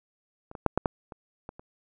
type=clicks; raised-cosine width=1 ms; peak=-29 / -24 / -6 / -9 / -10 / -27 / -24 / -30 dBFS; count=8; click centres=0.514 / 0.552 / 0.663 / 0.776 / 0.858 / 1.122 / 1.491 / 1.595 s; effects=none